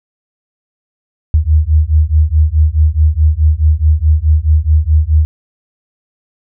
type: beating tone pair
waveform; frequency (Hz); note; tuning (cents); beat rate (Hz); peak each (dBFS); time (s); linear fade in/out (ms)
sine; 75.1 / 79.8; D2 / D#2; +39 / +44; 4.7; -10; 1.34-5.25; 0
effects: none